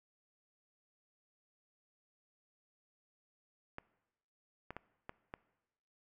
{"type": "clicks", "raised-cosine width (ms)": 0.5, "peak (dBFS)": -28, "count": 5, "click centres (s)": [3.784, 4.706, 4.766, 5.094, 5.339], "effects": ["noise-tail reverb RT60 1.0 s tail -20 dB re dry"]}